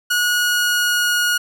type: tone with pitch glide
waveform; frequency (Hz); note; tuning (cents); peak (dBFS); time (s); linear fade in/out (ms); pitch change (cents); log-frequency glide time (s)
sawtooth; 1453 to 1443.8; F#6 to F#6; -32 to -43; -12; 0.1-1.38; 10; -11; 0.35-1.18
effects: none